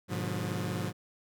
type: chord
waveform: sawtooth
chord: G# diminished seventh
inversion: none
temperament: just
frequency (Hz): 103.83 / 124.59 / 149.51 / 179.41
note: G#2 / B2 / D3 / F3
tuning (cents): 0 / +16 / +31 / +47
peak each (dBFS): -32 / -35 / -35 / -32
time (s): 0.08-0.93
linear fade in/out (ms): 50
effects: none